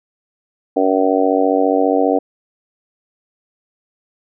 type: harmonic tone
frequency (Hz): 94.8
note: F#2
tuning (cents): +43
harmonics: 3 / 4 / 5 / 6 / 7 / 8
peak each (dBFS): -17 / -23 / -17 / -21 / -20 / -20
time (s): 0.76-2.19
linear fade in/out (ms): 10
effects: none